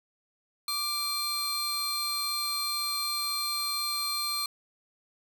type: tone pair together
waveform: sawtooth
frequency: 1174.7 / 4186 Hz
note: D6 / C8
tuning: 0 / 0 cents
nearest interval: octave + minor seventh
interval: 2200 cents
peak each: -31 / -27 dBFS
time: 0.68-4.46 s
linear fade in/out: 2 ms
effects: none